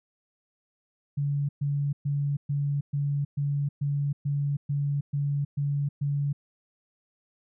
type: tone bursts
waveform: sine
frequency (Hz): 142.7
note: D3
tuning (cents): -49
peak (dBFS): -24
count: 12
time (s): 1.17-6.33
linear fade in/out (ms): 10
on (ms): 320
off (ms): 120
effects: none